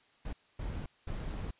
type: noise bursts at uneven times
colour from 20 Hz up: brown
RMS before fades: -38 dBFS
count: 3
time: 0.25-0.33 / 0.59-0.86 / 1.07-1.51 s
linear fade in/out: 5 ms
effects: white hiss -66 dBFS RMS until 1.59 s + resampled to 8000 Hz